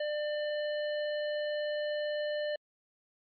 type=harmonic tone; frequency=597 Hz; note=D5; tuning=28 cents sharp; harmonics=1 / 3 / 5 / 7; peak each=-31 / -41 / -45 / -48 dBFS; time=0-2.56 s; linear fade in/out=5 ms; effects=MP3 32 kbps